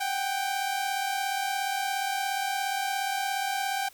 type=tone pair together; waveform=sawtooth; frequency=754.9 / 792 Hz; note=F#5 / G5; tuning=+35 / +18 cents; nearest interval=minor second; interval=83 cents; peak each=-29 / -25 dBFS; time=0-3.89 s; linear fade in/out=10 ms; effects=white hiss -55 dBFS RMS until 3.93 s